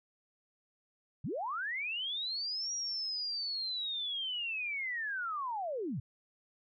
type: linear two-way sweep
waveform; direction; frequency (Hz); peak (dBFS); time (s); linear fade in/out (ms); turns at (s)
sine; up then down; 98 to 5740 to 98; -34; 1.24-6; 5; 2.73
effects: none